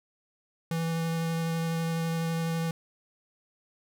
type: tone with vibrato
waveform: square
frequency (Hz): 164.81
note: E3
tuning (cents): 0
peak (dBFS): -28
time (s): 0.71-2.71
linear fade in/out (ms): 2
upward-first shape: sine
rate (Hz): 12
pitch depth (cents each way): 9
effects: none